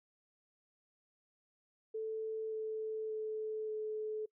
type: tone with pitch steps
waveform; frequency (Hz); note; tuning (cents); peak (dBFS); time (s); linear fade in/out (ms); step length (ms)
sine; 440 / 437 / 433.9 / 430.9; A4 / A4 / A4 / A4; 0 / -12 / -24 / -36; -36; 1.94-4.26; 10; 580
effects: noise-tail reverb RT60 0.1 s tail -24 dB re dry